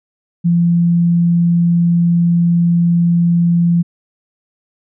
sine tone, 171.3 Hz, F3, 33 cents flat, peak -9 dBFS, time 0.44-3.83 s, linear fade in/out 20 ms, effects none

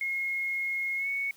sine tone with pitch glide, 2157 to 2218 Hz, C#7 to C#7, -48 to 0 cents, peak -28 dBFS, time 0.01-1.31 s, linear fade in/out 2 ms, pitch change +48 cents, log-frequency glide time 0.97-1.08 s, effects white hiss -58 dBFS RMS until 1.36 s

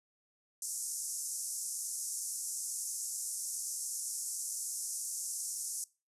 white band-pass noise, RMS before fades -39 dBFS, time 0.62-5.84 s, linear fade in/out 2 ms, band 5700 to 11000 Hz, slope 48 dB/octave, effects noise-tail reverb RT60 0.3 s tail -22 dB re dry + resampled to 32000 Hz

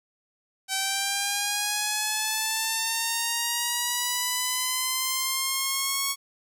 5% pulse linear sweep, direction up, 767 to 1108.7 Hz, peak -13 dBFS, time 0.68-6.16 s, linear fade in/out 50 ms, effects none

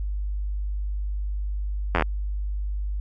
slowing click train, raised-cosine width 0.5 ms, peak -6 dBFS, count 7, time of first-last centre 1.95-2.023 s, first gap 11 ms, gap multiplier 1.04, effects added 50 Hz sine -25 dBFS peak until 3 s

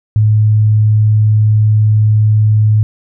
sine tone, 107.3 Hz, A2, 43 cents flat, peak -6 dBFS, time 0.16-2.83 s, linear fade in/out 0 ms, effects none

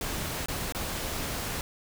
pink noise with dropouts, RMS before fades -33 dBFS, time 0.01-1.61 s, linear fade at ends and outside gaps 1 ms, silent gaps 0.46-0.484 / 0.723-0.748 s, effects none

